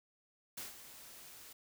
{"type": "noise with ADSR envelope", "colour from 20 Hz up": "white", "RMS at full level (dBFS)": -43, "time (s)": [0.57, 1.53], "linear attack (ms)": 8, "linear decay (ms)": 150, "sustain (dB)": -11, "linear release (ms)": 6, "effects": []}